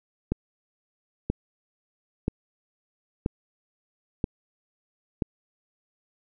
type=click train; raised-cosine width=3 ms; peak=-11 dBFS; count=6; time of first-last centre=0.32-5.222 s; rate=1.02 Hz; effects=none